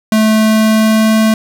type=tone with pitch glide; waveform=square; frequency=217.6 to 219.5 Hz; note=A3 to A3; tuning=-19 to -4 cents; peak=-8 dBFS; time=0.12-1.34 s; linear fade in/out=2 ms; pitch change=+15 cents; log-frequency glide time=0.29-1.18 s; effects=7-bit